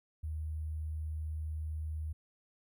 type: tone with sample-and-hold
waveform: sine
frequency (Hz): 77.78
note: D#2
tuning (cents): 0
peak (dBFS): -35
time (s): 0.23-2.13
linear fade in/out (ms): 10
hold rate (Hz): 11025
effects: none